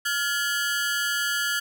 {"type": "ring-modulated tone", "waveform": "sawtooth", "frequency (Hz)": 1551, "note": "G6", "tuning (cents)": -19, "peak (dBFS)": -17, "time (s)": [0.05, 1.6], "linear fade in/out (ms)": 10, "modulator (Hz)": 147, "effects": []}